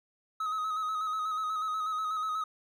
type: tone with vibrato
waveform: triangle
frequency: 1271 Hz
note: D#6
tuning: 36 cents sharp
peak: -28 dBFS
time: 0.4-2.44 s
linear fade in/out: 5 ms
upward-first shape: square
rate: 8.2 Hz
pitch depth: 29 cents each way
effects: none